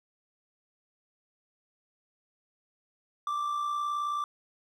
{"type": "tone with amplitude modulation", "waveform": "triangle", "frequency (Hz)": 1174.7, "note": "D6", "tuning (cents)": 0, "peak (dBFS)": -25, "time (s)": [3.27, 4.24], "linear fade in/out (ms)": 2, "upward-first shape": "sine", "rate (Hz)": 59.1, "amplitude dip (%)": 40, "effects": []}